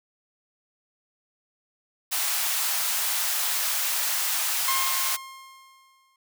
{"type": "high-pass noise", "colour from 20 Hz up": "white", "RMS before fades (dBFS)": -26, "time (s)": [2.11, 5.17], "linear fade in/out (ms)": 20, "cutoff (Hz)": 710, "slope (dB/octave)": 24}
{"type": "tone with exponential decay", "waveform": "sawtooth", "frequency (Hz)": 1066, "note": "C6", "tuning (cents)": 32, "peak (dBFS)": -20, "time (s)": [4.68, 6.16], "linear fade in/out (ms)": 2, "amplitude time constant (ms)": 320}
{"effects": []}